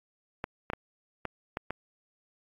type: clicks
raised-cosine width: 0.5 ms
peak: -17 dBFS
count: 6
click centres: 0.441 / 0.701 / 0.734 / 1.253 / 1.571 / 1.706 s
effects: AAC 32 kbps